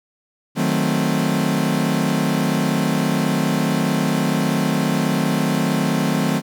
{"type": "chord", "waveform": "40% pulse", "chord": "D# diminished seventh", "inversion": "none", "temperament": "equal", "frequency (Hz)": [155.56, 185, 220, 261.6], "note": ["D#3", "F#3", "A3", "C4"], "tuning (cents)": [0, 0, 0, 0], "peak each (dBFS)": -22, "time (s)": [0.55, 6.42], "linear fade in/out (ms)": 50, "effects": []}